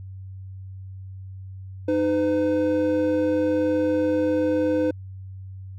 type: tone pair together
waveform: triangle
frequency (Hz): 308.1 / 506.5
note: D#4 / B4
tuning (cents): -17 / +44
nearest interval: major sixth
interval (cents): 861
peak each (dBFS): -20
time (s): 1.88-4.91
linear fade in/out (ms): 5
effects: added 95 Hz sine -35 dBFS peak until 5.78 s